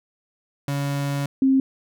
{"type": "tone pair in turn", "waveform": ["35% pulse", "sine"], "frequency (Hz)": [141.2, 266.6], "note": ["C#3", "C4"], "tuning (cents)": [32, 33], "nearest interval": "major seventh", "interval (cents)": 1101, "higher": "second", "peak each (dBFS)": [-21, -14], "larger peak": "second", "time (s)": [[0.68, 1.26], [1.42, 1.6]], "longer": "first", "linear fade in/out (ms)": 2, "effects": []}